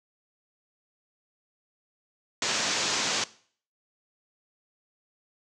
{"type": "low-pass noise", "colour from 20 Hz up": "white", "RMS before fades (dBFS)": -28, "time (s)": [2.42, 3.24], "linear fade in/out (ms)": 2, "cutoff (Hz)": 7000, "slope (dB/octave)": 48, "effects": ["noise-tail reverb RT60 0.5 s tail -19 dB re dry", "high-pass 150 Hz 12 dB/octave"]}